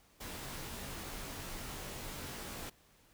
pink noise with comb filter, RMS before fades -44 dBFS, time 0.2-2.7 s, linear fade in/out 10 ms, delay 19 ms, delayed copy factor -0.75, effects pink hiss -66 dBFS RMS until 3.13 s

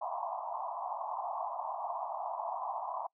pink band-pass noise, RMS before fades -38 dBFS, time 0.01-3.07 s, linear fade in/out 10 ms, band 650 to 1100 Hz, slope 96 dB/octave, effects noise-tail reverb RT60 0.1 s tail -25 dB re dry

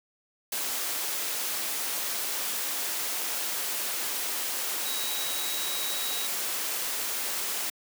sine tone in noise, 3849 Hz, B7, 45 cents flat, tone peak -35 dBFS, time 4.85-6.27 s, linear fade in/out 5 ms, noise white, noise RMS -31 dBFS, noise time 0.52-7.7 s, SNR -7 dB, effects high-pass 300 Hz 12 dB/octave

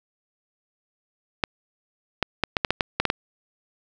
clicks, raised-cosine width 0.3 ms, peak -4 dBFS, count 10, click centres 1.438 / 2.227 / 2.437 / 2.568 / 2.648 / 2.706 / 2.808 / 3 / 3.053 / 3.101 s, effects none

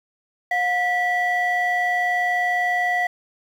triangle ring-modulated tone, 1338 Hz, E6, 25 cents sharp, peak -12 dBFS, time 0.51-3.07 s, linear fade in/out 5 ms, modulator 621 Hz, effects tanh soft clip ceiling -14 dBFS + 8-bit

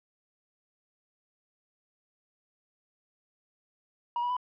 sine tone with pitch steps, 955 / 974.5 / 994.4 Hz, A#5 / B5 / B5, +42 / -23 / +12 cents, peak -25 dBFS, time 4.16-4.367 s, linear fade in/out 2 ms, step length 69 ms, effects tanh soft clip ceiling -26 dBFS

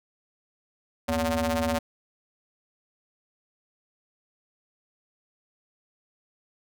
sawtooth ring-modulated tone, 164.81 Hz, E3, in tune, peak -17 dBFS, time 1.08-1.79 s, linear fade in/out 10 ms, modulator 404 Hz, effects none

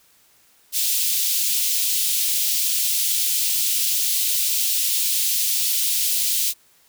white high-pass noise, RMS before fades -21 dBFS, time 0.72-6.54 s, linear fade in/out 50 ms, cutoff 2900 Hz, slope 24 dB/octave, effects white hiss -57 dBFS RMS until 6.88 s

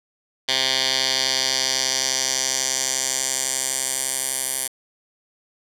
10% pulse tone with band-pass filter sweep, 131.8 Hz, C3, 13 cents sharp, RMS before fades -23 dBFS, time 0.48-4.68 s, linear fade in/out 10 ms, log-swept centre 3900 to 10000 Hz, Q 2.4, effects none

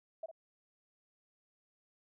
sine tone with echo, 649 Hz, E5, 27 cents flat, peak -38 dBFS, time 0.23-0.26 s, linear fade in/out 5 ms, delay 54 ms, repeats 1, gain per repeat -9 dB, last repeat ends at 0.314 s, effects none

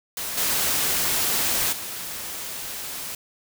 white noise with level steps, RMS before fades -30 / -23 / -33 dBFS, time 0.17-3.15 s, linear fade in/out 2 ms, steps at 0.37 / 1.72 s, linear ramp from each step 10 ms, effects none

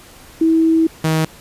sine / sawtooth tone pair in turn, 324.4 / 158.68 Hz, E4 / D#3, -28 / +34 cents, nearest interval octave, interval 1238 cents, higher first, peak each -10 dBFS, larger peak neither, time 0.41-0.87 / 1.04-1.25 s, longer first, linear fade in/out 5 ms, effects pink hiss -42 dBFS RMS until 1.4 s + resampled to 32000 Hz

